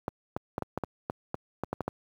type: clicks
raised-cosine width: 1 ms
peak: -16 dBFS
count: 12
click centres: 0.081 / 0.365 / 0.581 / 0.623 / 0.776 / 0.837 / 1.099 / 1.344 / 1.636 / 1.73 / 1.807 / 1.88 s
effects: high-pass 80 Hz 12 dB/octave + 9-bit